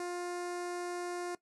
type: tone with notch filter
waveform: sawtooth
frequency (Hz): 353.1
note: F4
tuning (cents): +19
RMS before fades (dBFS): -38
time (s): 0-1.35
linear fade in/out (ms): 2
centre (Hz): 3200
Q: 1.4
effects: noise-tail reverb RT60 0.1 s tail -18 dB re dry + resampled to 24000 Hz